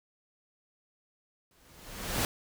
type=noise with exponential growth; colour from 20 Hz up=pink; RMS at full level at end=-27 dBFS; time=1.51-2.25 s; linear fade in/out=1 ms; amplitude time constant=160 ms; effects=none